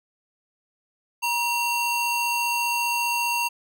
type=ring-modulated tone; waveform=45% pulse; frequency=1845 Hz; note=A#6; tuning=18 cents flat; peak=-19 dBFS; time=1.22-3.49 s; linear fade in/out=20 ms; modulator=895 Hz; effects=none